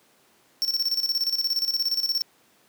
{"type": "tone with tremolo", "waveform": "square", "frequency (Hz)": 5440, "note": "F8", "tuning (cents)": -46, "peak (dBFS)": -21, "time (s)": [0.62, 2.22], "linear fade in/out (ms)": 0, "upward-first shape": "square", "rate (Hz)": 17, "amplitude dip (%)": 70, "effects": ["pink hiss -60 dBFS RMS until 2.68 s", "high-pass 200 Hz 12 dB/octave"]}